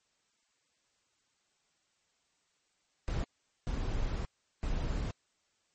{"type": "noise bursts at uneven times", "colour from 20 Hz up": "brown", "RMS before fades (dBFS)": -33, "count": 3, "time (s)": [[3.08, 3.24], [3.67, 4.25], [4.63, 5.11]], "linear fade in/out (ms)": 0, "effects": ["white hiss -75 dBFS RMS until 5.74 s", "MP3 32 kbps"]}